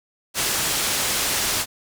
white low-pass noise, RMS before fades -23 dBFS, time 0.34-1.66 s, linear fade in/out 50 ms, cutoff 9800 Hz, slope 12 dB/octave, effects none

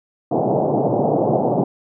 white band-pass noise, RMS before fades -18 dBFS, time 0.31-1.64 s, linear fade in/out 5 ms, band 120 to 780 Hz, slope 48 dB/octave, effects none

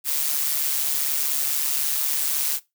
blue noise with amplitude modulation, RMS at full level -21 dBFS, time 0.04-2.6 s, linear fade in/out 50 ms, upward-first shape sine, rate 144 Hz, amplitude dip 60%, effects noise-tail reverb RT60 0.2 s tail -19 dB re dry

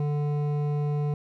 sine tone with hard clipping, 147 Hz, D3, 2 cents sharp, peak -26 dBFS, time 0-1.14 s, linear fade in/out 2 ms, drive 11 dB, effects none

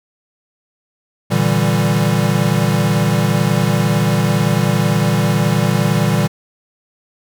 square chord, E half-diminished seventh, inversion second, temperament equal, 116.54 / 146.83 / 164.81 / 196 Hz, Bb2 / D3 / E3 / G3, 0 / 0 / 0 / 0 cents, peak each -19 dBFS, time 1.3-6.28 s, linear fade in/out 20 ms, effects none

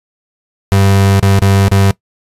35% pulse tone with dropouts, 98 Hz, G2, in tune, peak -5 dBFS, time 0.72-1.91 s, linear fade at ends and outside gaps 0 ms, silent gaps 1.197-1.227 / 1.392-1.419 / 1.682-1.715 s, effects noise-tail reverb RT60 0.1 s tail -20 dB re dry + resampled to 32000 Hz

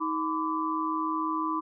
sine tone cluster, 316.3 / 1008 / 1162 Hz, D#4 / B5 / D6, +29 / +35 / -19 cents, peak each -31 dBFS, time 0-1.61 s, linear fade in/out 20 ms, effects none

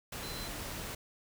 sine tone in noise, 4054 Hz, B7, 45 cents sharp, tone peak -45 dBFS, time 0.23-0.48 s, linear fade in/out 5 ms, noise pink, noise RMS -41 dBFS, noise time 0.12-0.95 s, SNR -7 dB, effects none

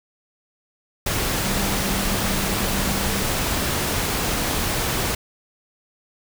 sine tone in noise, 196 Hz, G3, in tune, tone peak -28 dBFS, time 1.45-3.24 s, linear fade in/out 5 ms, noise pink, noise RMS -23 dBFS, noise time 1.06-5.15 s, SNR -8 dB, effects none

